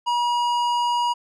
sine tone with tanh clipping, 960 Hz, B5, 49 cents flat, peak -21 dBFS, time 0.06-1.14 s, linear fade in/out 20 ms, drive 13 dB, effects none

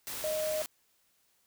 sine tone in noise, 620 Hz, D#5, 6 cents flat, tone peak -30 dBFS, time 0.24-0.62 s, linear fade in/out 0 ms, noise white, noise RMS -39 dBFS, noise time 0.07-0.66 s, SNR +6 dB, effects white hiss -71 dBFS RMS until 1.46 s

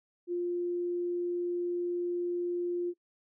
sine tone, 350.9 Hz, F4, 8 cents sharp, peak -29 dBFS, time 0.27-2.94 s, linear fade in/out 50 ms, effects noise-tail reverb RT60 0.1 s tail -21 dB re dry

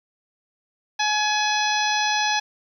harmonic tone with a mistuned harmonic, 845 Hz, G#5, 30 cents sharp, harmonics 1 / 2 / 3 / 4 / 5 / 6 / 7, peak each -23 / -26 / -28 / -29 / -30 / -31 / -31 dBFS, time 0.99-2.4 s, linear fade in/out 10 ms, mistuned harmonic 5, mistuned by -51 cents, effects 9-bit

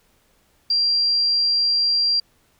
sine tone, 4746 Hz, D8, 17 cents sharp, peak -16 dBFS, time 0.7-2.2 s, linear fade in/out 5 ms, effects pink hiss -61 dBFS RMS until 2.59 s

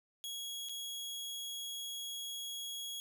sawtooth tone with dropouts, 3322 Hz, G#7, in tune, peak -37 dBFS, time 0.24-3 s, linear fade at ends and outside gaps 0 ms, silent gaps 0.687-0.694 s, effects none

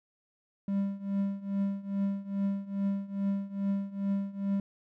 triangle tone with tremolo, 197.9 Hz, G3, 17 cents sharp, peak -23 dBFS, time 0.68-4.6 s, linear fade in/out 2 ms, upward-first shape triangle, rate 2.4 Hz, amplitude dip 90%, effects none

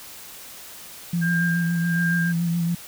sine tone with vibrato, 170 Hz, F3, 46 cents flat, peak -20 dBFS, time 1.13-2.75 s, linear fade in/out 5 ms, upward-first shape sine, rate 7.1 Hz, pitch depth 29 cents each way
sine tone with tremolo, 1599 Hz, G6, 34 cents sharp, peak -22 dBFS, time 1.21-2.33 s, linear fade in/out 20 ms, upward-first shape sine, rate 1.4 Hz, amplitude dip 70%
effects white hiss -41 dBFS RMS until 2.87 s

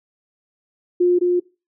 sine tone with echo, 355.4 Hz, F4, 30 cents sharp, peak -12 dBFS, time 1-1.19 s, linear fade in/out 10 ms, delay 210 ms, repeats 1, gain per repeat -2 dB, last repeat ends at 1.4 s, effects noise-tail reverb RT60 0.3 s tail -22 dB re dry

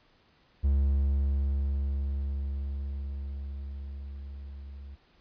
triangle tone with level ramp, 69.3 Hz, C#2, in tune, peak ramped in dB -19 to -39 dBFS, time 0.63-4.96 s, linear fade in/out 20 ms, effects pink hiss -64 dBFS RMS until 5.2 s + resampled to 11025 Hz

